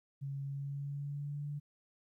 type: tone with pitch glide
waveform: sine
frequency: 138.59 to 145.73 Hz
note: C#3 to D3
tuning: 0 to -13 cents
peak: -37 dBFS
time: 0.21-1.6 s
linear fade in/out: 20 ms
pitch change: +87 cents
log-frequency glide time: 0.43-1.48 s
effects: 13-bit